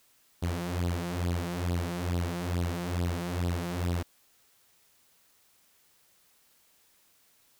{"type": "tone with flanger", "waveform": "sawtooth", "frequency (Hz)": 87.31, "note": "F2", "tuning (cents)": 0, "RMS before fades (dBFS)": -31, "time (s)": [0.42, 4.03], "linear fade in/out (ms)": 10, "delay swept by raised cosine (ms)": [0.22, 5.62], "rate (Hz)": 2.3, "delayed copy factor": 0.75, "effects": ["white hiss -65 dBFS RMS until 7.59 s"]}